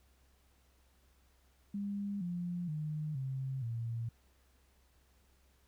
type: tone with pitch steps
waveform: sine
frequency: 201.6 / 175.5 / 152.78 / 133.01 / 115.79 Hz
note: G3 / F3 / D#3 / C3 / A#2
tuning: +49 / +9 / -31 / +29 / -11 cents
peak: -35 dBFS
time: 1.74-4.09 s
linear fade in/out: 5 ms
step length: 470 ms
effects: added 65 Hz sine -67 dBFS peak until 5.67 s + pink hiss -72 dBFS RMS until 5.67 s